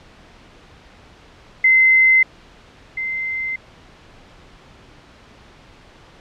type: tone pair in turn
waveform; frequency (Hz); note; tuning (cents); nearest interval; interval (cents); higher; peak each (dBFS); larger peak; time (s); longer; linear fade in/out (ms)
sine; 2063 / 2075; C7 / C7; -25 / -15; unison; 10; second; -9 / -21; first; 1.64-2.23 / 2.97-3.56; neither; 5
effects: pink hiss -46 dBFS RMS until 6.2 s + low-pass 4000 Hz 12 dB/octave